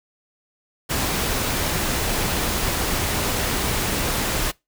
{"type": "noise", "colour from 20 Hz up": "pink", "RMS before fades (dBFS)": -23, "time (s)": [0.89, 4.52], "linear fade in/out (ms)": 20, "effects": ["noise-tail reverb RT60 0.2 s tail -23 dB re dry"]}